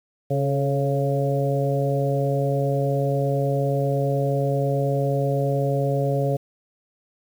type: harmonic tone with a mistuned harmonic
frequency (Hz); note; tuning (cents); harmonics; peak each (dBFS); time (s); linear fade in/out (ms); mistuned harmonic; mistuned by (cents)
138.59; C#3; 0; 1 / 2 / 3 / 4 / 5; -22 / -31 / -27 / -25 / -31; 0.3-6.37; 10; 3; +41
effects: 8-bit